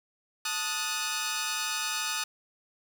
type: chord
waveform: 10% pulse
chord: D# diminished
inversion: second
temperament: equal with one note detuned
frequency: 880 / 1244.5 / 1463.8 Hz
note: A5 / D#6 / F#6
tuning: 0 / 0 / -19 cents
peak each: -28 / -24 / -26 dBFS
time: 0.45-2.24 s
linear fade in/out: 5 ms
effects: 8-bit